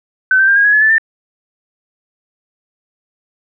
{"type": "tone with pitch steps", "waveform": "sine", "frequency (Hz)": [1523, 1558.6, 1595, 1632.3, 1670.5, 1709.5, 1749.5, 1790.4], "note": ["F#6", "G6", "G6", "G#6", "G#6", "G#6", "A6", "A6"], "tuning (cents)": [50, -10, 30, -30, 10, 50, -10, 30], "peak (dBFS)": -7, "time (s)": [0.31, 0.982], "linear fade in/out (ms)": 2, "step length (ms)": 84, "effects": []}